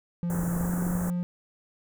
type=tone with pitch glide; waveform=triangle; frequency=173 to 176.74 Hz; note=F3 to F3; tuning=-16 to +21 cents; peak=-24 dBFS; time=0.23-1.23 s; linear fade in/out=0 ms; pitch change=+37 cents; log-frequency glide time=0.63-0.7 s
type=band-stop noise; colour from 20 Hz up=pink; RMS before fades=-36 dBFS; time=0.3-1.1 s; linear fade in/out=0 ms; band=1700 to 6800 Hz; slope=48 dB/octave
type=click train; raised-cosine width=3 ms; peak=-23 dBFS; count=15; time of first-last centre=0.35-0.953 s; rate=23.2 Hz
effects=none